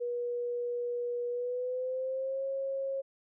sine tone with pitch glide, 482.9 to 542 Hz, B4 to C#5, -39 to -39 cents, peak -31 dBFS, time 0-3.02 s, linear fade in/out 20 ms, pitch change +200 cents, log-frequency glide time 1.29-2.44 s, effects none

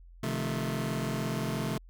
sawtooth chord, F dominant seventh, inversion second, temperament just, 130.96 / 157.15 / 174.61 / 218.3 Hz, C3 / Eb3 / F3 / A3, +2 / +18 / 0 / -13 cents, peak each -30 / -33 / -34 / -31 dBFS, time 0.23-1.78 s, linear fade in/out 5 ms, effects added 43 Hz sine -49 dBFS peak until 1.89 s

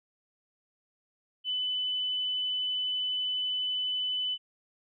sine tone, 3004 Hz, F#7, 26 cents sharp, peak -28 dBFS, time 1.44-4.38 s, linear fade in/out 50 ms, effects none

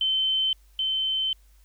sine tone pair in turn, 3080 / 3080 Hz, G7 / G7, -31 / -31 cents, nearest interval unison, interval 0 cents, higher neither, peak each -21 / -23 dBFS, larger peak first, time 0.01-0.53 / 0.79-1.33 s, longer second, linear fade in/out 2 ms, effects added 50 Hz sine -53 dBFS peak until 1.64 s + white hiss -65 dBFS RMS until 1.64 s

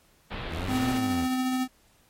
pink low-pass noise, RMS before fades -35 dBFS, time 0.3-0.99 s, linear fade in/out 20 ms, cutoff 4000 Hz, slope 48 dB/octave
sawtooth linear two-way sweep, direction up then down, 73.42 to 123.47 to 73.42 Hz, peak -28 dBFS, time 0.49-1.28 s, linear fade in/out 50 ms, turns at 0.91 s
square tone with tremolo, 256.7 Hz, C4, 33 cents flat, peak -24 dBFS, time 0.67-1.68 s, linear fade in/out 50 ms, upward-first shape triangle, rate 14 Hz, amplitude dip 30%
effects pink hiss -62 dBFS RMS until 2.09 s + MP3 64 kbps

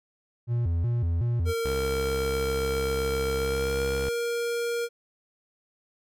triangle tone with vibrato, 100.2 Hz, G2, 38 cents sharp, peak -21 dBFS, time 0.47-1.54 s, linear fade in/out 50 ms, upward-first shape square, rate 2.7 Hz, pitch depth 300 cents each way
square tone with pitch glide, 459.2 to 470.5 Hz, A#4 to A#4, -26 to +16 cents, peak -27 dBFS, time 1.45-4.89 s, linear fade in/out 50 ms, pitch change +42 cents, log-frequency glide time 3.36-3.83 s
sawtooth tone, 67.6 Hz, C#2, 43 cents flat, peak -26 dBFS, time 1.65-4.09 s, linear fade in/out 0 ms
effects none

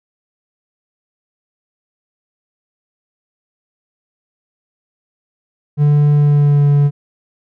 triangle tone with pitch glide, 146.83 to 143.89 Hz, D3 to D3, 0 to -35 cents, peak -6 dBFS, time 5.77-6.91 s, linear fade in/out 50 ms, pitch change -35 cents, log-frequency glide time 6.13-6.66 s, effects none

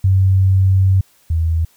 sine tone pair in turn, 95.3 / 81.64 Hz, G2 / E2, -48 / -16 cents, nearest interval minor third, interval 268 cents, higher first, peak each -9 / -13 dBFS, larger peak first, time 0.04-1.01 / 1.3-1.65 s, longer first, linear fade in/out 5 ms, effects white hiss -54 dBFS RMS until 1.76 s

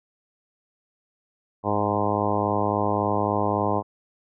harmonic tone with a mistuned harmonic, 103.6 Hz, G#2, 4 cents flat, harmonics 1 / 2 / 3 / 4 / 5 / 6 / 7 / 8 / 9 / 10, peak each -30 / -30 / -30 / -30 / -30 / -30 / -30 / -30 / -30 / -30 dBFS, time 1.63-3.83 s, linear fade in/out 50 ms, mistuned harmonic 1, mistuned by -30 cents, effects none

